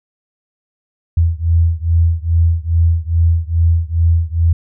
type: beating tone pair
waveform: sine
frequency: 82.41 / 84.81 Hz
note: E2 / E2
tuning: 0 / +50 cents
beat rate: 2.4 Hz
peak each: -13 / -14 dBFS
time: 1.17-4.53 s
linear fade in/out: 5 ms
effects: none